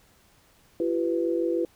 sine tone cluster, 339.8 / 386.6 / 495.5 Hz, F4 / G4 / B4, -47 / -24 / +6 cents, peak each -25 / -31 / -28 dBFS, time 0.8-1.65 s, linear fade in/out 2 ms, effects pink hiss -60 dBFS RMS until 1.75 s

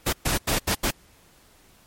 pink noise bursts at uneven times, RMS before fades -23 dBFS, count 5, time 0.06-0.13 / 0.25-0.38 / 0.47-0.59 / 0.67-0.75 / 0.83-0.91 s, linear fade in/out 10 ms, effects pink hiss -56 dBFS RMS until 1.86 s + MP3 64 kbps

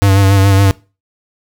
square tone with vibrato, 98 Hz, G2, in tune, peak -7 dBFS, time 0.02-0.71 s, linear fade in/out 0 ms, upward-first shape sine, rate 7.1 Hz, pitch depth 34 cents each way, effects noise-tail reverb RT60 0.3 s tail -21 dB re dry

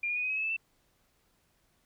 sine tone with pitch steps, 2400 / 2436 / 2473 / 2511 / 2549 / 2587 / 2626 / 2666 Hz, D7 / D#7 / D#7 / D#7 / D#7 / E7 / E7 / E7, +37 / -37 / -11 / +15 / +41 / -33 / -7 / +19 cents, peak -29 dBFS, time 0.03-0.566 s, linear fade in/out 5 ms, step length 67 ms, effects pink hiss -71 dBFS RMS until 1.85 s

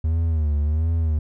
triangle tone with vibrato, 77.78 Hz, D#2, in tune, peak -16 dBFS, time 0.04-1.19 s, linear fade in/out 5 ms, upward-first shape sine, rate 1.4 Hz, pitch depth 110 cents each way, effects none

